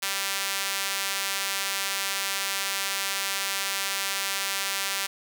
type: tone with high-pass filter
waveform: sawtooth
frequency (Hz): 196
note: G3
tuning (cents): 0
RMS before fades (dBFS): -29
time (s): 0.02-5.07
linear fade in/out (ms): 10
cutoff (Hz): 1900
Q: 0.6
effects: none